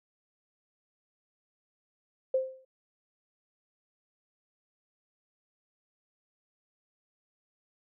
sine tone with exponential decay, 523 Hz, C5, 1 cent flat, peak -21 dBFS, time 2.34-2.65 s, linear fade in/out 5 ms, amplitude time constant 67 ms, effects none

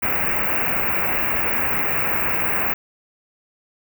white band-stop noise, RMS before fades -21 dBFS, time 0.02-2.74 s, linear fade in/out 10 ms, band 2700 to 16000 Hz, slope 96 dB/octave, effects none

